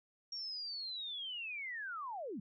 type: linear sweep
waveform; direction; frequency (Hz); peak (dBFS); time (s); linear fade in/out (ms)
sine; down; 5600 to 167.6; -40; 0.32-2.4; 5
effects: none